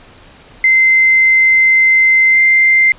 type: tone with pitch glide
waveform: sine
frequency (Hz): 2074 to 2088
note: C7 to C7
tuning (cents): -16 to -4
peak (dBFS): -6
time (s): 0.64-2.92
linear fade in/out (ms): 2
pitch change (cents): +12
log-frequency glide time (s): 2.31-2.38
effects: pink hiss -41 dBFS RMS until 2.98 s + resampled to 8000 Hz